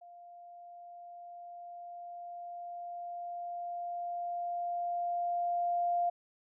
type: tone with level ramp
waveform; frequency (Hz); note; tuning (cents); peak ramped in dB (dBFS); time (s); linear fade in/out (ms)
sine; 698.5; F5; 0; -50 to -27; 0.01-6.1; 10
effects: none